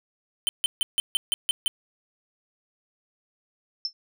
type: tone bursts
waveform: square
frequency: 3077 Hz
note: G7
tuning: 33 cents flat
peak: -21 dBFS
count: 8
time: 0.47-1.68 s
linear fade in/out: 0 ms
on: 20 ms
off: 150 ms
type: tone with exponential decay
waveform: sine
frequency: 5320 Hz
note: E8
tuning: 15 cents sharp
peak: -21 dBFS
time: 3.85-3.93 s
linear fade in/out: 1 ms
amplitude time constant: 16 ms
effects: none